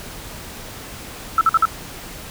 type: tone bursts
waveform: sine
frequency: 1318.5 Hz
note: E6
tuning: in tune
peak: -10 dBFS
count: 4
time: 1.38-1.654 s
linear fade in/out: 2 ms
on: 31 ms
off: 50 ms
effects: pink hiss -35 dBFS RMS until 2.3 s